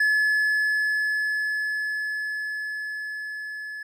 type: tone with level ramp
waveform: triangle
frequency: 1714 Hz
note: A6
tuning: 46 cents flat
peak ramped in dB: -16 to -31 dBFS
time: 0-3.83 s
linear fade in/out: 5 ms
effects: none